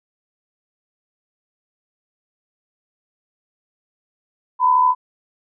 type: tone pair together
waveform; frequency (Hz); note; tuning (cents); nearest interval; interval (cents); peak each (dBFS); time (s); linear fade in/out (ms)
sine; 929.1 / 1002; A#5 / B5; -6 / +25; minor second; 131; -21 / -12; 4.59-4.95; 50
effects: none